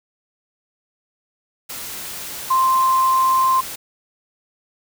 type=tone in noise; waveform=sine; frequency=1046.5 Hz; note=C6; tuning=in tune; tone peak=-13 dBFS; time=2.5-3.61 s; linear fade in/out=10 ms; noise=white; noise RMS=-31 dBFS; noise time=1.69-3.76 s; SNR=+15 dB; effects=none

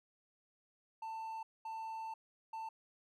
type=tone bursts at uneven times; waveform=triangle; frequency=891 Hz; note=A5; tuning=22 cents sharp; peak=-39 dBFS; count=3; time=1.02-1.43 / 1.65-2.14 / 2.53-2.69 s; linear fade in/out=5 ms; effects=none

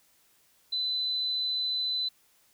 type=tone; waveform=sine; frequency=4013 Hz; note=B7; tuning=27 cents sharp; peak=-27 dBFS; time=0.72-2.09 s; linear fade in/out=10 ms; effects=white hiss -65 dBFS RMS until 2.53 s

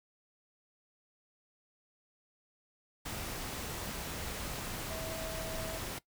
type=tone in noise; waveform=sine; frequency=646 Hz; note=E5; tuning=35 cents flat; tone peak=-42 dBFS; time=4.9-5.78 s; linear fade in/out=10 ms; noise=pink; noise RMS=-40 dBFS; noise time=3.05-5.99 s; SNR=-5 dB; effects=noise-tail reverb RT60 0.1 s tail -19 dB re dry

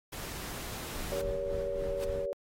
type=noise; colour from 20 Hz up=pink; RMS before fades=-41 dBFS; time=0.12-1.22 s; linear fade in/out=10 ms
type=noise with tremolo; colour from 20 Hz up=brown; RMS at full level=-38 dBFS; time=0.95-2.26 s; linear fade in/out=10 ms; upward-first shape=sine; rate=3.6 Hz; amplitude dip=55%
type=chord; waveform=sine; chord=G diminished; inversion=none; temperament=just; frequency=392 / 470.4 / 564.5 Hz; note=G4 / Bb4 / Db5; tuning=0 / +16 / +31 cents; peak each=-39 / -38 / -33 dBFS; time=1.12-2.33 s; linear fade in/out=0 ms
type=noise with exponential growth; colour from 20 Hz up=pink; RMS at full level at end=-39 dBFS; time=1.91-2.04 s; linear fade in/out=0 ms; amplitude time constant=28 ms
effects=AAC 48 kbps

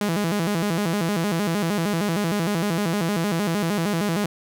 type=tone with vibrato; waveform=sawtooth; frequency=185 Hz; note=F#3; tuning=in tune; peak=-17 dBFS; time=0.01-4.26 s; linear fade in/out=2 ms; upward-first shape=square; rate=6.5 Hz; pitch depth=190 cents each way; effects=none

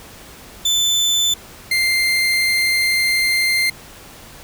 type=tone pair in turn; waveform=30% pulse; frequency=3520 / 2096 Hz; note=A7 / C7; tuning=0 / +2 cents; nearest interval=major sixth; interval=898 cents; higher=first; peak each=-12 dBFS; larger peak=neither; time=0.65-1.34 / 1.71-3.7 s; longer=second; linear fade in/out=5 ms; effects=pink hiss -40 dBFS RMS until 4.43 s

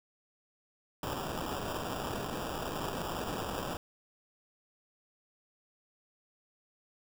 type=noise with sample-and-hold; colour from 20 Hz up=blue; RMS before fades=-37 dBFS; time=1.03-3.77 s; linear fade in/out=2 ms; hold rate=2100 Hz; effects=none

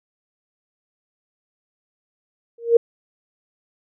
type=tone with exponential growth; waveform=sine; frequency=466.2 Hz; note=A#4; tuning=in tune; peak=-5 dBFS; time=2.58-2.77 s; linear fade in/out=5 ms; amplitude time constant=41 ms; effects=none

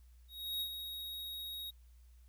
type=tone with ADSR envelope; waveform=square; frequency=3777 Hz; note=A#7; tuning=22 cents sharp; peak=-35 dBFS; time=0.28-1.71 s; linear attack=330 ms; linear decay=71 ms; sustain=-7 dB; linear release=15 ms; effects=added 60 Hz sine -57 dBFS peak until 2.28 s + white hiss -75 dBFS RMS until 2.28 s

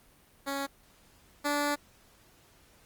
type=tone pair in turn; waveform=10% pulse; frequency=277.2 / 290.4 Hz; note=C#4 / D4; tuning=0 / -19 cents; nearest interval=minor second; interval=81 cents; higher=second; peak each=-23 / -19 dBFS; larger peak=second; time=0.46-0.67 / 1.44-1.76 s; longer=second; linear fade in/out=20 ms; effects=pink hiss -61 dBFS RMS until 2.85 s + Opus 32 kbps

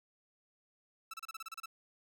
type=tone bursts; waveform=sawtooth; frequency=1318.5 Hz; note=E6; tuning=in tune; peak=-38 dBFS; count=10; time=1.11-1.659 s; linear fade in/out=5 ms; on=27 ms; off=31 ms; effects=none

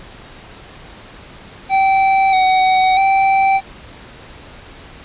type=tone with pitch steps; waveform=square; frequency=774 / 751 / 777 Hz; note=G5 / F#5 / G5; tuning=-22 / +26 / -16 cents; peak=-11 dBFS; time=1.69-3.61 s; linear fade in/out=50 ms; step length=640 ms; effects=pink hiss -38 dBFS RMS until 5.04 s + resampled to 8000 Hz

